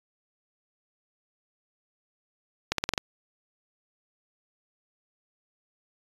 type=accelerating click train; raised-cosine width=0.2 ms; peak=-7 dBFS; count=6; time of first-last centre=2.72-2.978 s; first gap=63 ms; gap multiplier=0.9; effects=resampled to 24000 Hz